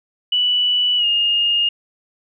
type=tone with pitch glide; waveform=sine; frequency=2960 to 2838 Hz; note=F#7 to F7; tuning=0 to +27 cents; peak=-14 dBFS; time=0.32-1.69 s; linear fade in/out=5 ms; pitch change=-73 cents; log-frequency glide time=0.97-1.05 s; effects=none